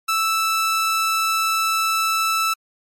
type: tone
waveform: sawtooth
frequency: 1318.5 Hz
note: E6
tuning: in tune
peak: -14 dBFS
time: 0.08-2.54 s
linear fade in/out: 10 ms
effects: MP3 64 kbps